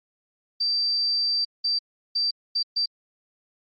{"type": "tone bursts at uneven times", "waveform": "sine", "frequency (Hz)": 4675, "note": "D8", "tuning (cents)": -9, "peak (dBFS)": -21, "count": 5, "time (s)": [[0.6, 1.45], [1.64, 1.79], [2.15, 2.31], [2.55, 2.63], [2.76, 2.86]], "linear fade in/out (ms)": 10, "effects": ["Opus 24 kbps"]}